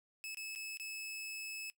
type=tone with dropouts; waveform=sawtooth; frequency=2600 Hz; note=E7; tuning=24 cents flat; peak=-39 dBFS; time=0.24-1.7 s; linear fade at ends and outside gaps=0 ms; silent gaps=0.346-0.371 / 0.551-0.559 / 0.772-0.798 s; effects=noise-tail reverb RT60 0.1 s tail -18 dB re dry